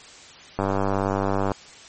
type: click train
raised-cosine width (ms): 1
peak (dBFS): -9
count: 92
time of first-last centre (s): 0.59-1.518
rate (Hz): 98.1
effects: white hiss -45 dBFS RMS until 1.88 s + MP3 32 kbps